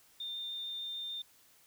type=tone with vibrato; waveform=triangle; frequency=3613 Hz; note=A7; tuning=45 cents sharp; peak=-34 dBFS; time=0.2-1.22 s; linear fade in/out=5 ms; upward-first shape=triangle; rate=6.7 Hz; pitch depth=8 cents each way; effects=tanh soft clip ceiling -36 dBFS + white hiss -64 dBFS RMS until 1.66 s